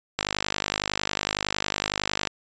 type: click train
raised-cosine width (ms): 0.2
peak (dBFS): -6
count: 107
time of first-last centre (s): 0.19-2.273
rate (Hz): 50.9
effects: resampled to 16000 Hz